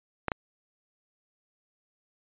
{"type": "clicks", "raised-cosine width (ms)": 0.5, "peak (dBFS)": -12, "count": 2, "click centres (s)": [0.283, 0.318], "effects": ["resampled to 8000 Hz"]}